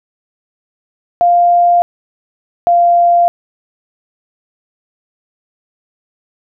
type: tone pair in turn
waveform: sine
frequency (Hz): 698.5 / 693.7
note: F5 / F5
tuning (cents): 0 / -12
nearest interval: unison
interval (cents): 12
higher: first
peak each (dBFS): -6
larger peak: neither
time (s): 1.21-1.82 / 2.67-3.28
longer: neither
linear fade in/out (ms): 0
effects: none